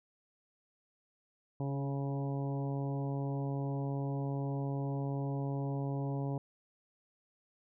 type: harmonic tone with a mistuned harmonic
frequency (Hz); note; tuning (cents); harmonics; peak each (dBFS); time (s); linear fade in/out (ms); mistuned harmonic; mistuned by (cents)
138.59; C#3; 0; 1 / 2 / 3 / 4 / 5 / 6 / 7; -34 / -40 / -44 / -46 / -48 / -50 / -51; 1.6-6.38; 2; 2; +16
effects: none